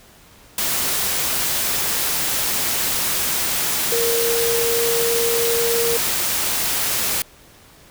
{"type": "tone in noise", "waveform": "sine", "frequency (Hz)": 466.2, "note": "A#4", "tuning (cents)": 0, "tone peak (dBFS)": -19, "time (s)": [3.92, 5.97], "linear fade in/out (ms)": 2, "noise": "white", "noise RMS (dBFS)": -21, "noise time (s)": [0.58, 7.22], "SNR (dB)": -1, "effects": ["pink hiss -48 dBFS RMS until 7.9 s"]}